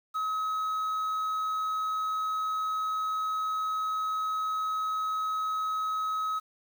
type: tone with quantisation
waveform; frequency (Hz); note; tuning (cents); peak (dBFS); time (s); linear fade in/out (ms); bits
triangle; 1277; D#6; +45; -26; 0.14-6.4; 20; 9
effects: none